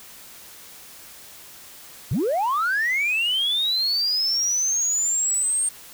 sine linear sweep, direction up, 90.5 to 8690 Hz, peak -18 dBFS, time 2.11-5.69 s, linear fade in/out 5 ms, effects tanh soft clip ceiling -17 dBFS + white hiss -44 dBFS RMS until 5.93 s

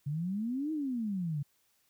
sine exponential two-way sweep, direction up then down, 138.59 to 320 to 138.59 Hz, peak -31 dBFS, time 0.06-1.43 s, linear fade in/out 10 ms, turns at 0.72 s, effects white hiss -72 dBFS RMS until 1.89 s

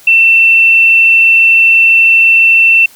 sine tone, 2687 Hz, E7, 33 cents sharp, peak -3 dBFS, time 0.07-2.86 s, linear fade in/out 5 ms, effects white hiss -40 dBFS RMS until 2.95 s

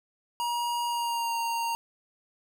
square tone with pitch glide, 952 to 927 Hz, A#5 to A#5, +36 to -10 cents, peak -28 dBFS, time 0.4-1.75 s, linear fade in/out 0 ms, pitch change -46 cents, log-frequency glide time 0.85-1.36 s, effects none

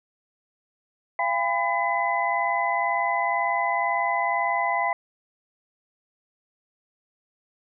sine tone cluster, 686 / 808 / 1004 / 2016 Hz, F5 / G#5 / B5 / B6, -31 / -48 / +28 / +35 cents, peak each -27 dBFS, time 1.19-4.93 s, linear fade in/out 2 ms, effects none

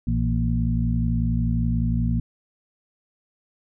harmonic tone with a mistuned harmonic, 58.27 Hz, A#1, in tune, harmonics 1 / 2 / 3 / 4, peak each -24 / -24 / -27 / -26 dBFS, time 0.07-2.2 s, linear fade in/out 5 ms, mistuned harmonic 3, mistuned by -70 cents, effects none

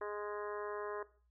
harmonic tone, 207.7 Hz, G#3, in tune, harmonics 2 / 3 / 4 / 5 / 6 / 7 / 8 / 9, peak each -41 / -47 / -53 / -46 / -51 / -55 / -51 / -57 dBFS, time 0.01-1.03 s, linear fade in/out 5 ms, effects noise-tail reverb RT60 0.4 s tail -17 dB re dry + added 60 Hz sine -70 dBFS peak until 1.3 s

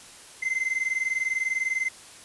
triangle tone pair together, 2060 / 2080 Hz, C7 / C7, -28 / -11 cents, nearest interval unison, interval 17 cents, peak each -26 dBFS, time 0.42-1.89 s, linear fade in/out 10 ms, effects white hiss -47 dBFS RMS until 2.24 s + resampled to 24000 Hz

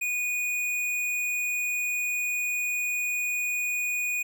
sine tone with hard clipping, 2465 Hz, D#7, 17 cents flat, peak -27 dBFS, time 0.01-4.23 s, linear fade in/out 10 ms, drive 17 dB, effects none

